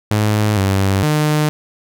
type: tone with pitch steps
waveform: sawtooth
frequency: 106 / 97.2 / 151.6 Hz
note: G#2 / G2 / D#3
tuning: +36 / -14 / -45 cents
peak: -9 dBFS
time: 0.11-1.49 s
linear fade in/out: 0 ms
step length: 460 ms
effects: none